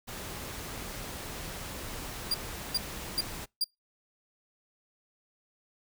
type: noise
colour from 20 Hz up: pink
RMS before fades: -40 dBFS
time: 0.07-3.46 s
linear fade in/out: 20 ms
type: tone bursts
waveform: 40% pulse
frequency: 4787 Hz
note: D8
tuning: 32 cents sharp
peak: -24 dBFS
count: 4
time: 2.31-3.642 s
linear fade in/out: 5 ms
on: 33 ms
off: 400 ms
effects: noise-tail reverb RT60 0.2 s tail -26 dB re dry